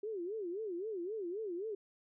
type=tone with vibrato; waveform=sine; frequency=390 Hz; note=G4; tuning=9 cents flat; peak=-37 dBFS; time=0.03-1.75 s; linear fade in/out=5 ms; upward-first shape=sine; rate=3.8 Hz; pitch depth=240 cents each way; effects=none